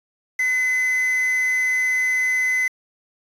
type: tone with quantisation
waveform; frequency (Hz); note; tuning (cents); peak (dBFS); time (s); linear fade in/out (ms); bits
triangle; 2029; B6; +46; -16; 0.39-2.68; 5; 6
effects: resampled to 32000 Hz

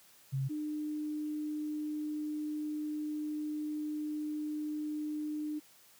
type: tone pair in turn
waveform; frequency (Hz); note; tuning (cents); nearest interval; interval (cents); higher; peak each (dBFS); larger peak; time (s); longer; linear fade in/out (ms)
sine; 134.6 / 302.2; C3 / D4; +49 / +50; octave + major second; 1401; second; -30 / -34; first; 0.32-0.49 / 0.49-5.6; second; 20
effects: white hiss -61 dBFS RMS until 5.99 s + high-pass 80 Hz 12 dB/octave

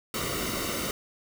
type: noise with comb filter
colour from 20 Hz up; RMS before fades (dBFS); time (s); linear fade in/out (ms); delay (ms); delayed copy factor
pink; -31; 0.14-0.91; 2; 1.2; -0.7
effects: none

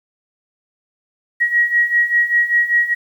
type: beating tone pair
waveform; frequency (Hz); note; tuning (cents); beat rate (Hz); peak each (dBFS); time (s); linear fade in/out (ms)
sine; 1900 / 1905.1; A#6 / A#6; +33 / +37; 5.1; -18 / -14; 1.4-2.95; 20
effects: 8-bit

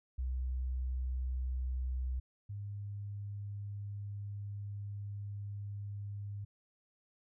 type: tone pair in turn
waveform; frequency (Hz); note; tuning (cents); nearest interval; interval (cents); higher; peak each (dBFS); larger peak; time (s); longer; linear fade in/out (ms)
sine; 63.6 / 101.6; C2 / G#2; -48 / -38; minor sixth; 810; second; -33 / -39; first; 0.18-2.2 / 2.49-6.45; second; 10
effects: none

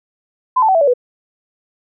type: tone with pitch steps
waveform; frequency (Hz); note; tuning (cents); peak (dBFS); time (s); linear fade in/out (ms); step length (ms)
sine; 1016 / 879.4 / 761.1 / 658.8 / 570.2 / 493.5; B5 / A5 / F#5 / E5 / C#5 / B4; +49 / -1 / +49 / -1 / +49 / -1; -9; 0.56-0.938; 10; 63
effects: none

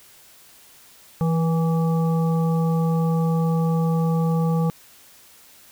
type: harmonic tone with a mistuned harmonic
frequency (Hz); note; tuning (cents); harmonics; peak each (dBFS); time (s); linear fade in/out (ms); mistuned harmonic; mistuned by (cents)
164.81; E3; 0; 1 / 3 / 5 / 7; -18 / -28 / -32 / -35; 1.21-4.7; 0; 3; -31
effects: white hiss -50 dBFS RMS until 5.71 s

